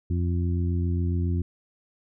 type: harmonic tone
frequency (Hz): 87.31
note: F2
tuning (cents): 0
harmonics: 1 / 2 / 3 / 4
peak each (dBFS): -23 / -31 / -34 / -37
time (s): 0.1-1.42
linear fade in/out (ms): 5
effects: none